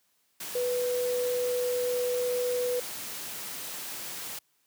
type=tone in noise; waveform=sine; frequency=493.9 Hz; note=B4; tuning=in tune; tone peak=-26 dBFS; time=0.55-2.8 s; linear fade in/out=5 ms; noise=white; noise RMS=-38 dBFS; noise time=0.4-4.39 s; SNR=+9 dB; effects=white hiss -71 dBFS RMS until 4.66 s + high-pass 100 Hz 12 dB/octave

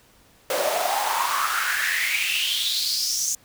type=noise with high-pass filter sweep; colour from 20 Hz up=pink; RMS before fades=-24 dBFS; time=0.5-3.35 s; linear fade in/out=2 ms; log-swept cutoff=520 to 6700 Hz; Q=6.2; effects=pink hiss -56 dBFS RMS until 3.44 s

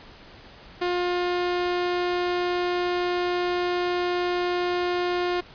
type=tone; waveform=sawtooth; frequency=355.3 Hz; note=F4; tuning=30 cents sharp; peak=-19 dBFS; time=0.81-5.41 s; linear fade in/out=10 ms; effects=pink hiss -47 dBFS RMS until 5.54 s + resampled to 11025 Hz

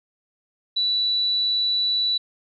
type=tone; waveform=sine; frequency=3951 Hz; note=B7; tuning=in tune; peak=-19 dBFS; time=0.76-2.18 s; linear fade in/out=10 ms; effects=none

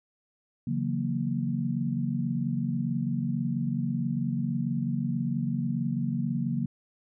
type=chord; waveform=sine; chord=F# dominant seventh; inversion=second; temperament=equal with one note detuned; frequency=138.59 / 164.81 / 183.08 / 233.1 Hz; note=C#3 / E3 / F#3 / A#3; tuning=0 / 0 / -18 / 0 cents; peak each=-31 / -34 / -33 / -30 dBFS; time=0.67-6.66 s; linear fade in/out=5 ms; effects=none

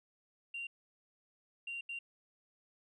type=tone bursts at uneven times; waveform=sine; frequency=2768 Hz; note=F7; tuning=16 cents flat; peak=-38 dBFS; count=3; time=0.54-0.67 / 1.67-1.81 / 1.89-1.99 s; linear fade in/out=5 ms; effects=tanh soft clip ceiling -35 dBFS

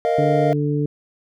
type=chord; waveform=triangle; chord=Bb suspended fourth; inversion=none; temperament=equal; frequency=466.2 / 622.3 / 698.5 Hz; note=Bb4 / Eb5 / F5; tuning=0 / 0 / 0 cents; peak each=-19 dBFS; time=0.05-0.53 s; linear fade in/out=0 ms
type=harmonic tone; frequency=146.83 Hz; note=D3; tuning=in tune; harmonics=1 / 2 / 3; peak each=-20 / -23 / -25 dBFS; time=0.18-0.86 s; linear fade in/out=5 ms
effects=none

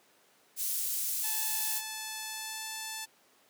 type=high-pass noise; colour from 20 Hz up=pink; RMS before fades=-33 dBFS; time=0.56-1.82 s; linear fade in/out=50 ms; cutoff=8900 Hz; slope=12 dB/octave
type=tone with pitch glide; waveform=5% pulse; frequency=872 to 878.1 Hz; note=A5 to A5; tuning=-16 to -4 cents; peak=-25 dBFS; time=1.23-3.06 s; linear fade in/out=20 ms; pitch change=+12 cents; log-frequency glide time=2.24-2.65 s
effects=pink hiss -64 dBFS RMS until 3.49 s + high-pass 300 Hz 12 dB/octave

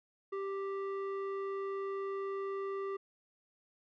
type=tone with low-pass filter; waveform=square; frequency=392 Hz; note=G4; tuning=in tune; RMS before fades=-38 dBFS; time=0.32-2.97 s; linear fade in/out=10 ms; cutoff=1400 Hz; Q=1.2; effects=none

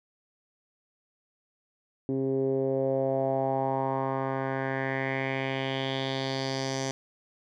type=tone with low-pass filter sweep; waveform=10% pulse; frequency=133.9 Hz; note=C3; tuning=40 cents sharp; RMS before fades=-29 dBFS; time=2.09-6.91 s; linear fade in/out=0 ms; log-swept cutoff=330 to 6200 Hz; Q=3.5; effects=none

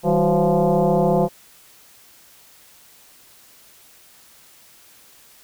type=tone with frequency modulation; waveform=sine; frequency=159 Hz; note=D#3; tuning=38 cents sharp; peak=-14 dBFS; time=0.03-1.29 s; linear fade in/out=50 ms; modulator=176 Hz; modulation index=3.6; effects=white hiss -50 dBFS RMS until 5.43 s

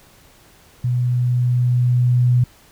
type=tone with level ramp; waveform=sine; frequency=123.47 Hz; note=B2; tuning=in tune; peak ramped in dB=-16 to -11 dBFS; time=0.84-2.44 s; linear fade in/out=5 ms; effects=pink hiss -50 dBFS RMS until 2.71 s

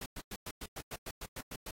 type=noise bursts; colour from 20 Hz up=pink; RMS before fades=-42 dBFS; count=12; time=0.01-1.71 s; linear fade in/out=5 ms; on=50 ms; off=100 ms; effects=AAC 48 kbps

